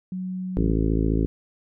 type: tone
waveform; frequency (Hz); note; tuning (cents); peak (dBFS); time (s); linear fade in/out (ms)
sine; 185; F#3; 0; -27; 0.12-0.71; 2
type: harmonic tone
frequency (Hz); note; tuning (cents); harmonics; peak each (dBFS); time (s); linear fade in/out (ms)
54.6; A1; -13; 1 / 2 / 3 / 4 / 5 / 6 / 7 / 8 / 9; -23 / -28 / -27 / -32 / -26 / -30 / -31 / -34 / -41; 0.57-1.26; 0
effects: none